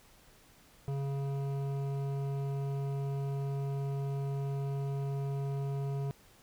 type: tone with hard clipping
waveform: triangle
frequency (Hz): 138.59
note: C#3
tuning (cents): 0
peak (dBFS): -34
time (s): 0.88-6.11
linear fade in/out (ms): 0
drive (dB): 16
effects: pink hiss -61 dBFS RMS until 6.42 s